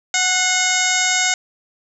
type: harmonic tone with a mistuned harmonic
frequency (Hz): 739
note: F#5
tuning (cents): -2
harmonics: 1 / 2 / 3 / 4 / 5 / 6 / 7 / 8 / 9 / 10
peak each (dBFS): -25 / -23 / -21 / -27 / -25 / -31 / -27 / -29 / -22 / -24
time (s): 0.14-1.34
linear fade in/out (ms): 2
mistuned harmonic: 3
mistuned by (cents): -48
effects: none